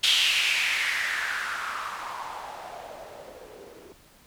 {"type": "noise with low-pass filter sweep", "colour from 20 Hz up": "violet", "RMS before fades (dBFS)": -29, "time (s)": [0.03, 3.93], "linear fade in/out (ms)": 10, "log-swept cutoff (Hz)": [3300, 370], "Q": 4, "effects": ["pink hiss -56 dBFS RMS until 4.26 s"]}